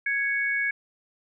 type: tone pair together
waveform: sine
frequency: 1661.2 / 2221 Hz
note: G#6 / C#7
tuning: 0 / +3 cents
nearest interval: perfect fourth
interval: 503 cents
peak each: -26 dBFS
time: 0.06-0.71 s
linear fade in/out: 5 ms
effects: none